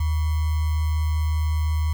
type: tone with sample-and-hold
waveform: sine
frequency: 77.78 Hz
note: D#2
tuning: in tune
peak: -19 dBFS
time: 0-1.93 s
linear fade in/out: 5 ms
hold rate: 1050 Hz
effects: none